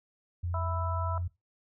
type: tone with pitch glide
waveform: sine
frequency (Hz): 87.31 to 88.17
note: F2 to F2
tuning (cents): 0 to +17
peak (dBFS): -30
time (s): 0.43-1.28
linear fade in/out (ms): 10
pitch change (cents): +17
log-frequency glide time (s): 0.93-1.17
type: harmonic tone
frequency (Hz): 329.6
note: E4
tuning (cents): 0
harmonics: 2 / 3 / 4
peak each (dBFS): -37 / -37 / -37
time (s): 0.54-1.18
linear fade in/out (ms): 2
effects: noise-tail reverb RT60 0.2 s tail -18 dB re dry